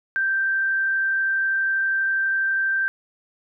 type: tone with frequency modulation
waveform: sine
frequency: 1568 Hz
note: G6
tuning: in tune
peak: -19 dBFS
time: 0.16-2.88 s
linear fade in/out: 0 ms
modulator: 32.3 Hz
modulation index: 0.36
effects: none